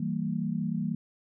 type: tone cluster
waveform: sine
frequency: 162.6 / 193.1 / 229.1 Hz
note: E3 / G3 / A#3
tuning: -23 / -26 / -30 cents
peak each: -32 / -32 / -32 dBFS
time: 0-0.95 s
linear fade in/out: 5 ms
effects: none

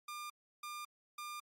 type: tone bursts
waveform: sawtooth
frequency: 1200 Hz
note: D6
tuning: 37 cents sharp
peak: -39 dBFS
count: 3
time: 0.08-1.4 s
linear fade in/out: 5 ms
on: 220 ms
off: 330 ms
effects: MP3 64 kbps

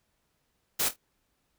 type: noise with echo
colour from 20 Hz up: white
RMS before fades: -27 dBFS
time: 0.79-0.89 s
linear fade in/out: 10 ms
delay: 25 ms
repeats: 3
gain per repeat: -11 dB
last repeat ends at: 0.965 s
effects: pink hiss -75 dBFS RMS until 1.58 s

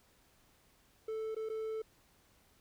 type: tone with dropouts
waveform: triangle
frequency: 440 Hz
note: A4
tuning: in tune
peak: -34 dBFS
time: 1.08-1.82 s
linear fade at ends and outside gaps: 5 ms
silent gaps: 1.348-1.364 / 1.49-1.498 s
effects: pink hiss -68 dBFS RMS until 2.6 s

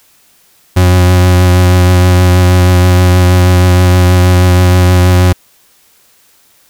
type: tone with vibrato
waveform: 40% pulse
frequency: 90.4 Hz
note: F#2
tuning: 40 cents flat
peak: -3 dBFS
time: 0.76-5.33 s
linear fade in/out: 10 ms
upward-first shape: triangle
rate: 6.3 Hz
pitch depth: 22 cents each way
effects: white hiss -48 dBFS RMS until 6.69 s

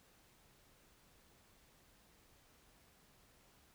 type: silence
effects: pink hiss -68 dBFS RMS until 3.74 s

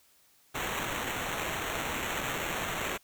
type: noise with sample-and-hold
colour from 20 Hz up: violet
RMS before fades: -34 dBFS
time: 0.54-2.98 s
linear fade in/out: 20 ms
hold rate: 4900 Hz
effects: white hiss -64 dBFS RMS until 3.03 s

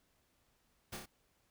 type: noise with echo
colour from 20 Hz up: pink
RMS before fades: -44 dBFS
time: 0.92-0.97 s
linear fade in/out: 10 ms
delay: 30 ms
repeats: 3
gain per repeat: -3 dB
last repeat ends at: 1.06 s
effects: pink hiss -75 dBFS RMS until 1.5 s

